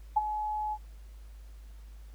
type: tone with ADSR envelope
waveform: sine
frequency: 850 Hz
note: G#5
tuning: 40 cents sharp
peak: -19 dBFS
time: 0.16-0.78 s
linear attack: 11 ms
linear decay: 28 ms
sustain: -11 dB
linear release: 54 ms
effects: added 52 Hz sine -45 dBFS peak until 2.14 s + pink hiss -64 dBFS RMS until 2.14 s